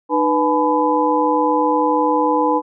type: tone cluster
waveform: sine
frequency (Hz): 304.6 / 492.3 / 852 / 1001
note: D#4 / B4 / G#5 / B5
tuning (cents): -37 / -6 / +44 / +23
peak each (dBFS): -19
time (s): 0.09-2.62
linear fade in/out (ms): 50
effects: none